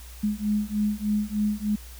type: beating tone pair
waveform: sine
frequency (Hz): 208 / 211.3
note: G#3 / G#3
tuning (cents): +3 / +30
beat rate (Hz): 3.3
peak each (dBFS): -26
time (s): 0.23-1.76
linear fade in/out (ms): 10
effects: added 60 Hz sine -41 dBFS peak until 1.99 s + white hiss -48 dBFS RMS until 1.99 s